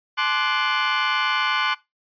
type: chord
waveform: 25% pulse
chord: D dominant seventh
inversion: second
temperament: equal with one note detuned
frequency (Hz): 858.9 / 1046.5 / 1174.7 / 1480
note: A5 / C6 / D6 / F#6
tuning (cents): -42 / 0 / 0 / 0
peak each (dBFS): -26 / -21 / -22 / -20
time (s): 0.17-1.75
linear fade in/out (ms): 20
effects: noise-tail reverb RT60 0.2 s tail -20 dB re dry + resampled to 11025 Hz